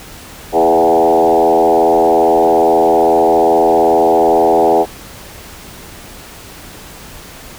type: tone with frequency modulation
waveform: sine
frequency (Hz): 581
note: D5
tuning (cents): -19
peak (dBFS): -7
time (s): 0.52-4.86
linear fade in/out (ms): 50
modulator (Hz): 82.4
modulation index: 3
effects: pink hiss -34 dBFS RMS until 7.58 s